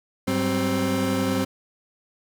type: tone cluster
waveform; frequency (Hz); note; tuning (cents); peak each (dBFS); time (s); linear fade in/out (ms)
30% pulse; 101.2 / 191.6 / 263.5; G#2 / G3 / C4; -44 / -39 / +12; -27 / -24 / -21; 0.27-1.45; 10
effects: none